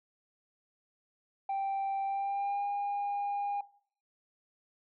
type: tone with pitch glide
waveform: sine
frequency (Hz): 784 to 810.2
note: G5 to G#5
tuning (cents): 0 to -43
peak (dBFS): -28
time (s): 1.49-3.61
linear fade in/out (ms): 5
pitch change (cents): +57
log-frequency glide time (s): 2.05-2.65
effects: noise-tail reverb RT60 0.5 s tail -20 dB re dry + tanh soft clip ceiling -29 dBFS